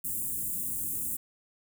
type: band-stop noise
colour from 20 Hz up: white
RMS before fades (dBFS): -33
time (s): 0.04-1.17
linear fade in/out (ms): 10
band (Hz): 320 to 7800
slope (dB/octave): 48
effects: none